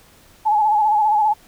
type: tone with vibrato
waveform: sine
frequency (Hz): 850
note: G#5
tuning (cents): +40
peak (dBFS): -13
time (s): 0.45-1.34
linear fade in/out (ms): 20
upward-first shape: sine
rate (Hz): 15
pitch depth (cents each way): 55
effects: pink hiss -50 dBFS RMS until 1.47 s